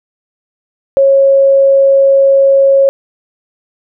sine tone, 547 Hz, C#5, 23 cents flat, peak -4 dBFS, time 0.97-2.89 s, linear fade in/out 0 ms, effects none

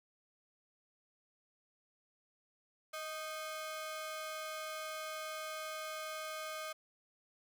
sawtooth ring-modulated tone, 932.3 Hz, A#5, in tune, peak -34 dBFS, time 2.93-6.73 s, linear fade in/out 10 ms, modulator 305 Hz, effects 12-bit

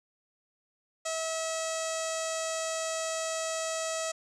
sawtooth tone with low-pass filter, 646 Hz, E5, 35 cents flat, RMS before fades -33 dBFS, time 1.05-4.12 s, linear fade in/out 10 ms, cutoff 7400 Hz, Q 4.8, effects none

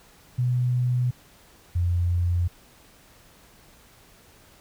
sine tone pair in turn, 124.2 / 87.49 Hz, B2 / F2, +10 / +4 cents, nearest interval tritone, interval 606 cents, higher first, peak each -20 dBFS, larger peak neither, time 0.38-1.11 / 1.75-2.48 s, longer neither, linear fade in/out 10 ms, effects pink hiss -54 dBFS RMS until 4.6 s

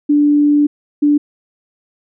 sine tone pair in turn, 292.9 / 292.9 Hz, D4 / D4, -5 / -5 cents, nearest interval unison, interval 0 cents, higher neither, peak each -8 dBFS, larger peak neither, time 0.09-0.67 / 1.02-1.18 s, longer first, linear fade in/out 10 ms, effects none

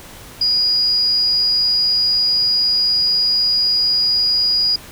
sine tone, 4892 Hz, D#8, 30 cents flat, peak -13 dBFS, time 0.41-4.76 s, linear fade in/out 5 ms, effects pink hiss -38 dBFS RMS until 4.91 s

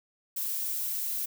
violet noise, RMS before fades -32 dBFS, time 0.36-1.26 s, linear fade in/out 10 ms, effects none

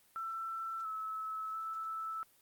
sine tone with pitch steps, 1336 / 1299 / 1315 Hz, E6 / E6 / E6, +23 / -26 / -5 cents, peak -37 dBFS, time 0.16-2.23 s, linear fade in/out 0 ms, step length 690 ms, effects white hiss -67 dBFS RMS until 2.41 s + Opus 32 kbps

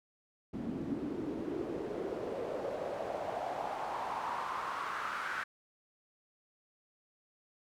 pink noise with band-pass filter sweep, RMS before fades -38 dBFS, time 0.53-5.44 s, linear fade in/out 10 ms, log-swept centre 240 to 1500 Hz, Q 3.8, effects none

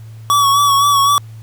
square tone with vibrato, 1130 Hz, C#6, 33 cents sharp, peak -10 dBFS, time 0.3-1.18 s, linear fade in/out 0 ms, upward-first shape sine, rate 3.9 Hz, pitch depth 38 cents each way, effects added 111 Hz sine -31 dBFS peak until 1.42 s + pink hiss -50 dBFS RMS until 1.42 s

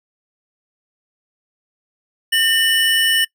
square tone pair together, 1811.1 / 2963 Hz, A6 / F#7, +50 / +2 cents, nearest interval major sixth, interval 852 cents, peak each -18 / -16 dBFS, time 2.32-3.25 s, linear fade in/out 10 ms, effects noise-tail reverb RT60 0.1 s tail -23 dB re dry

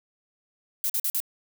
violet noise bursts, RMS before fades -26 dBFS, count 4, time 0.84-1.202 s, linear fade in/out 0 ms, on 56 ms, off 46 ms, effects none

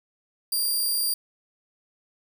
10% pulse tone, 4762 Hz, D8, 23 cents sharp, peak -16 dBFS, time 0.52-1.14 s, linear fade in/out 5 ms, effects none

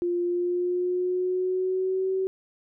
sine tone with pitch glide, 350 to 379.5 Hz, F4 to F#4, +4 to +44 cents, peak -23 dBFS, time 0.02-2.27 s, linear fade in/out 0 ms, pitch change +140 cents, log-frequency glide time 0.23-2.11 s, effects none

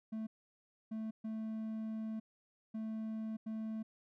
triangle tone bursts at uneven times, 220 Hz, A3, in tune, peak -36 dBFS, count 5, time 0.12-0.27 / 0.91-1.11 / 1.24-2.2 / 2.74-3.37 / 3.46-3.83 s, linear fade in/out 10 ms, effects none

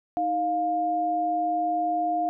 sine tone pair together, 314.1 / 705.1 Hz, D#4 / F5, +16 / +16 cents, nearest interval octave + major second, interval 1400 cents, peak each -31 / -23 dBFS, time 0.17-2.29 s, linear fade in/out 0 ms, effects none

